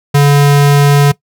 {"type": "tone", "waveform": "square", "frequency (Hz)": 143.1, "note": "D3", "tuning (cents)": -45, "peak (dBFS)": -5, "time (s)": [0.14, 1.12], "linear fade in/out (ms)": 10, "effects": ["noise-tail reverb RT60 0.1 s tail -19 dB re dry"]}